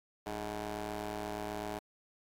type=ring-modulated tone; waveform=15% pulse; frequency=108.1 Hz; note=A2; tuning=30 cents flat; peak=-28 dBFS; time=0.26-1.79 s; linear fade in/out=5 ms; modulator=520 Hz; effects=AAC 64 kbps